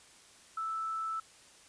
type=tone; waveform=sine; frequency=1317 Hz; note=E6; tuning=2 cents flat; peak=-33 dBFS; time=0.57-1.2 s; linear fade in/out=5 ms; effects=white hiss -58 dBFS RMS until 1.68 s + resampled to 22050 Hz